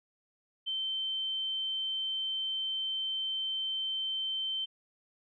sine tone, 3100 Hz, G7, 20 cents flat, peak -31 dBFS, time 0.66-4.66 s, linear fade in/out 20 ms, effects none

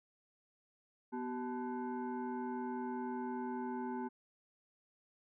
sine tone with frequency modulation, 246.9 Hz, B3, in tune, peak -37 dBFS, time 1.12-4.09 s, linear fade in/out 20 ms, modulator 628 Hz, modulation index 1.1, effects none

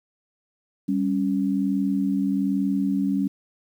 sine tone pair together, 196.01 / 277.2 Hz, G3 / C#4, 0 / 0 cents, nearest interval tritone, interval 600 cents, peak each -23 dBFS, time 0.88-3.28 s, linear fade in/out 10 ms, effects 9-bit

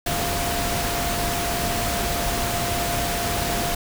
sine tone in noise, 695 Hz, F5, 9 cents flat, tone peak -28 dBFS, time 0.06-3.75 s, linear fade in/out 5 ms, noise pink, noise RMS -25 dBFS, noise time 0.06-3.75 s, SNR -6 dB, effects none

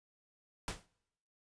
pink noise with exponential decay, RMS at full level -35 dBFS, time 0.68-0.86 s, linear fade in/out 1 ms, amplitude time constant 39 ms, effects noise-tail reverb RT60 0.9 s tail -26 dB re dry + resampled to 22050 Hz

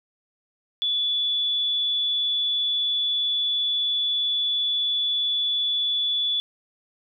sine tone, 3443 Hz, A7, 38 cents flat, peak -21 dBFS, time 0.82-6.4 s, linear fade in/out 0 ms, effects none

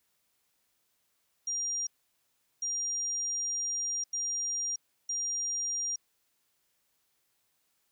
sine tone bursts at uneven times, 5700 Hz, F8, 34 cents sharp, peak -30 dBFS, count 4, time 1.47-1.87 / 2.62-4.04 / 4.13-4.76 / 5.09-5.96 s, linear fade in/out 5 ms, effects white hiss -75 dBFS RMS until 7.91 s

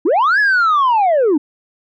sine linear two-way sweep, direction up then down, 271.9 to 1726 to 271.9 Hz, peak -8 dBFS, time 0.05-1.38 s, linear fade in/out 10 ms, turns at 0.39 s, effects tanh soft clip ceiling -9 dBFS

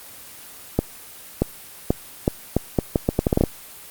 accelerating click train, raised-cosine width 2 ms, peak -3 dBFS, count 14, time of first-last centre 0.79-3.438 s, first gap 630 ms, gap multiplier 0.77, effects white hiss -41 dBFS RMS until 3.9 s + Opus 24 kbps

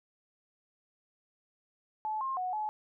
sine tone with pitch steps, 863 / 1064 / 735 / 854 Hz, A5 / C6 / F#5 / G#5, -34 / +29 / -12 / +48 cents, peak -31 dBFS, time 2.05-2.69 s, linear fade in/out 0 ms, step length 160 ms, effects none

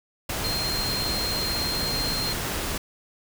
sine tone in noise, 4194 Hz, C8, 3 cents sharp, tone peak -27 dBFS, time 0.44-2.33 s, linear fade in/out 5 ms, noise pink, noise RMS -29 dBFS, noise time 0.29-2.78 s, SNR -1 dB, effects none

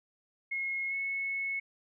sine tone with pitch glide, 2163 to 2196 Hz, C#7 to C#7, -43 to -17 cents, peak -31 dBFS, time 0.51-1.6 s, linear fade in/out 10 ms, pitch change +26 cents, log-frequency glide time 0.89-0.94 s, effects none

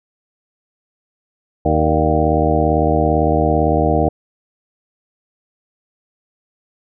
harmonic tone with a mistuned harmonic, 77.78 Hz, D#2, in tune, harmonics 1 / 2 / 3 / 4 / 5 / 6 / 8 / 9 / 10, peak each -19 / -21 / -24 / -20 / -25 / -20 / -21 / -20 / -23 dBFS, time 1.65-4.09 s, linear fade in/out 5 ms, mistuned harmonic 8, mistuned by -71 cents, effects none

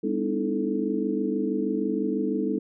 sine tone cluster, 202.5 / 250.7 / 297.8 / 324 / 435.4 Hz, G#3 / B3 / D4 / E4 / A4, -43 / +26 / +24 / -30 / -18 cents, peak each -30 dBFS, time 0.03-2.59 s, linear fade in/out 10 ms, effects none

